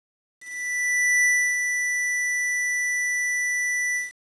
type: tone with ADSR envelope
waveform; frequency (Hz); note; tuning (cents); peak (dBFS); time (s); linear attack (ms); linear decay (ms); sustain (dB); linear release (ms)
square; 1975.5; B6; 0; -17; 0.39-4.12; 850; 320; -6; 160
effects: resampled to 22050 Hz + 8-bit